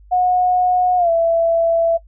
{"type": "tone with pitch glide", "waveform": "sine", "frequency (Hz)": [727, 666.7], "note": ["F#5", "E5"], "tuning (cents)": [-31, 19], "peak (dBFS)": -12, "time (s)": [0.11, 1.98], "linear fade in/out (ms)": 20, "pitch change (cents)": -150, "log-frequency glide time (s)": [0.97, 1.1], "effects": ["noise-tail reverb RT60 0.1 s tail -22 dB re dry", "added 50 Hz sine -42 dBFS peak until 2.07 s"]}